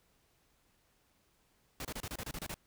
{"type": "noise bursts", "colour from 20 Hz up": "pink", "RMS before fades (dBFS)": -41, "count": 10, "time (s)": [1.8, 2.542], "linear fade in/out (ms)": 2, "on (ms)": 49, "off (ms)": 28, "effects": ["pink hiss -72 dBFS RMS until 2.66 s"]}